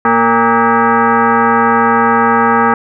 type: tone with frequency modulation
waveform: sine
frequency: 233.1 Hz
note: A#3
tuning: in tune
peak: -7 dBFS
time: 0.05-2.74 s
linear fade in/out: 2 ms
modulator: 347 Hz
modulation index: 4
effects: none